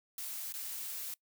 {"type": "noise with dropouts", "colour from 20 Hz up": "blue", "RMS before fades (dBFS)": -41, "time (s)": [0.18, 1.14], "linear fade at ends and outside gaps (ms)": 1, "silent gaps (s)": [0.524, 0.539], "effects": ["noise-tail reverb RT60 0.1 s tail -23 dB re dry"]}